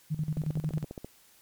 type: tone with tremolo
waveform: sine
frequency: 154.2 Hz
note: D#3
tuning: 15 cents flat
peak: -26 dBFS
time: 0.1-0.85 s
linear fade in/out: 20 ms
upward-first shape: square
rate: 11 Hz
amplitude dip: 80%
type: click train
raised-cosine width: 2 ms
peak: -25 dBFS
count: 11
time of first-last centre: 0.37-1.046 s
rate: 14.8 Hz
effects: white hiss -60 dBFS RMS until 1.41 s + MP3 96 kbps